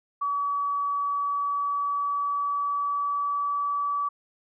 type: tone with pitch glide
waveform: sine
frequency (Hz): 1140 to 1148.6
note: C#6 to D6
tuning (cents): +48 to -39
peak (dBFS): -24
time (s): 0.21-4.09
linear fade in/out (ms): 10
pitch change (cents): +13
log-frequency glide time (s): 0.81-3.56
effects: none